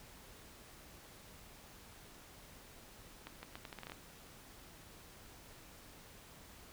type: accelerating click train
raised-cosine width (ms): 0.3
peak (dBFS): -30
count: 10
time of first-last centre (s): 3.27-3.92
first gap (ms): 160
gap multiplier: 0.78
effects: pink hiss -57 dBFS RMS until 6.72 s